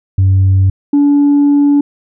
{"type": "tone pair in turn", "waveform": "sine", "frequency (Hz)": [95.5, 286.9], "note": ["G2", "D4"], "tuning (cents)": [-45, -40], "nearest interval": "octave + perfect fifth", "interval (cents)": 1905, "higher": "second", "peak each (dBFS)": -4, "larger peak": "neither", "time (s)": [[0.18, 0.7], [0.93, 1.81]], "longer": "second", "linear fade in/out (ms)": 5, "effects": ["tanh soft clip ceiling -4 dBFS"]}